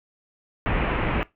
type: low-pass noise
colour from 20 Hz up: pink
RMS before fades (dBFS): -24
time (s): 0.66-1.23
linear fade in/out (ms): 0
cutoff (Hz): 2800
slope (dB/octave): 48
effects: noise-tail reverb RT60 0.2 s tail -20 dB re dry